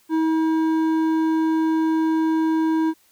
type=tone with hard clipping; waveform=triangle; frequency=320 Hz; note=D#4; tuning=49 cents sharp; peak=-19 dBFS; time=0.09-2.94 s; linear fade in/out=50 ms; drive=12 dB; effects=white hiss -59 dBFS RMS until 3.11 s